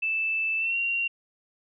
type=tone with pitch glide; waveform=sine; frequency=2639 to 2756 Hz; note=E7 to F7; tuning=+1 to -24 cents; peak=-24 dBFS; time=0.02-1.08 s; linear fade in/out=10 ms; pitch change=+75 cents; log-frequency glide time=0.58-0.77 s; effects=none